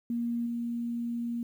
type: tone with level steps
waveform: sine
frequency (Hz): 235.8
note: A#3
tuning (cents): +20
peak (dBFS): -28 / -30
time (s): 0.1-1.43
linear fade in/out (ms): 2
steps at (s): 0.46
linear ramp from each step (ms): 5
effects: 10-bit